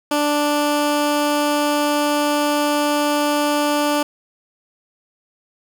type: tone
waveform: 15% pulse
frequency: 293.7 Hz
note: D4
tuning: in tune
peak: -10 dBFS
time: 0.11-4.03 s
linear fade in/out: 5 ms
effects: none